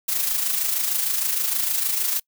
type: noise with amplitude modulation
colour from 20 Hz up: blue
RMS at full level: -21 dBFS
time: 0.08-2.2 s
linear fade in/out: 10 ms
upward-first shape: sine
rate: 26.5 Hz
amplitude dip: 50%
effects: noise-tail reverb RT60 0.1 s tail -25 dB re dry